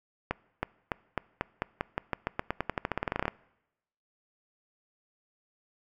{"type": "accelerating click train", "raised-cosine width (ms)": 0.5, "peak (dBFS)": -13, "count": 26, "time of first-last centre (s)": [0.31, 3.28], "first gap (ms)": 320, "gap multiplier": 0.9, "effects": ["noise-tail reverb RT60 0.9 s tail -23 dB re dry"]}